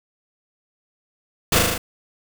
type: noise with echo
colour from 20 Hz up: pink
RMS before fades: -17 dBFS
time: 1.52-1.59 s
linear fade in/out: 5 ms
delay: 38 ms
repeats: 5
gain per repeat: -2 dB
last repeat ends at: 1.78 s
effects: none